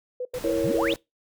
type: tone bursts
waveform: sine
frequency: 499.9 Hz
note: B4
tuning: 21 cents sharp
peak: -27 dBFS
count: 3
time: 0.2-0.522 s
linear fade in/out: 5 ms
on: 52 ms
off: 83 ms
type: noise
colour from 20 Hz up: pink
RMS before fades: -39 dBFS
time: 0.34-0.96 s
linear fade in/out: 0 ms
type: chord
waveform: sine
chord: A# diminished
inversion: second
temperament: equal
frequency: 329.6 / 466.2 / 554.4 Hz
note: E4 / A#4 / C#5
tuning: 0 / 0 / 0 cents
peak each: -26 dBFS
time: 0.44-0.94 s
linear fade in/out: 2 ms
type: exponential sweep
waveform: sine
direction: up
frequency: 110 to 3836 Hz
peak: -26 dBFS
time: 0.64-0.93 s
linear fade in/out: 0 ms
effects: noise-tail reverb RT60 0.2 s tail -23 dB re dry